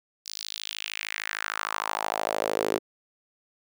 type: tone with high-pass filter sweep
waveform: sawtooth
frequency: 53.2 Hz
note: G#1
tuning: 42 cents sharp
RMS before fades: -31 dBFS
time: 0.25-2.79 s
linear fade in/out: 20 ms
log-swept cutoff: 5100 to 380 Hz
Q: 2.9
effects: none